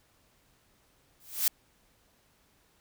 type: noise with exponential growth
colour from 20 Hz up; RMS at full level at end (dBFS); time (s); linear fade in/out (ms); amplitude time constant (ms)
blue; -22; 1.2-1.48; 2; 60
effects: pink hiss -67 dBFS RMS until 2.8 s